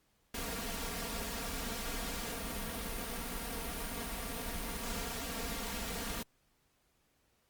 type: noise with comb filter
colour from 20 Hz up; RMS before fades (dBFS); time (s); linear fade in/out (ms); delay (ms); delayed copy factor
pink; -39; 0.34-6.23; 5; 4.3; +1
effects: pink hiss -74 dBFS RMS until 7.49 s + Opus 48 kbps